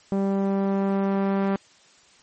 sawtooth tone with low-pass filter sweep, 196 Hz, G3, in tune, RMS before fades -23 dBFS, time 0.12-1.56 s, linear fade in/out 0 ms, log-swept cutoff 670 to 1500 Hz, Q 0.79, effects white hiss -55 dBFS RMS until 2.22 s + MP3 32 kbps

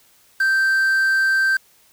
triangle tone with quantisation, 1565 Hz, G6, 3 cents flat, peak -13 dBFS, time 0.4-1.57 s, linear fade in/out 5 ms, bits 6, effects white hiss -55 dBFS RMS until 1.92 s

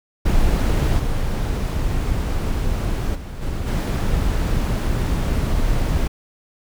brown noise with level steps, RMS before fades -17 / -21 / -30 / -24 / -19 dBFS, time 0.25-6.08 s, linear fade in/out 10 ms, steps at 0.98 / 3.14 / 3.41 / 3.66 s, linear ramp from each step 20 ms, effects none

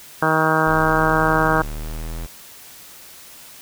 harmonic tone, 158.2 Hz, D#3, 29 cents sharp, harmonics 1 / 2 / 3 / 4 / 5 / 6 / 7 / 8 / 9 / 10, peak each -24 / -24 / -24 / -24 / -24 / -24 / -24 / -24 / -24 / -24 dBFS, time 0.22-1.62 s, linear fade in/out 5 ms
square exponential sweep, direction up, 30.87 to 41.63 Hz, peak -27 dBFS, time 0.66-2.27 s, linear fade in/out 20 ms
effects white hiss -42 dBFS RMS until 3.61 s

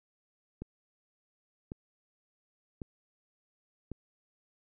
click train, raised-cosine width 3 ms, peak -26 dBFS, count 4, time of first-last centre 0.62-3.917 s, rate 0.91 Hz, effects none

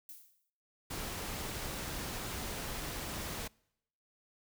violet noise with exponential decay, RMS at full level -46 dBFS, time 0.09-0.5 s, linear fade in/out 2 ms, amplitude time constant 88 ms
pink noise, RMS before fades -40 dBFS, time 0.9-3.48 s, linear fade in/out 10 ms
effects noise-tail reverb RT60 0.8 s tail -26 dB re dry

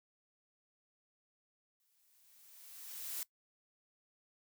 blue noise with exponential growth, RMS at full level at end -39 dBFS, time 1.8-3.23 s, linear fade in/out 1 ms, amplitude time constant 310 ms, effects noise-tail reverb RT60 0.1 s tail -20 dB re dry

